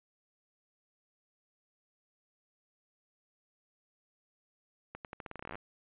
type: accelerating click train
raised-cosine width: 0.5 ms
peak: -27 dBFS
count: 17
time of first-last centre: 4.95-5.555 s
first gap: 98 ms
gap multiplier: 0.85
effects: resampled to 8000 Hz